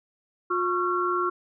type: tone cluster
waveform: sine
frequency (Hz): 357 / 1104 / 1364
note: F4 / C#6 / F6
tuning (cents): +38 / -7 / -41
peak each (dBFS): -27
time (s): 0.5-1.3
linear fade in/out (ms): 10
effects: none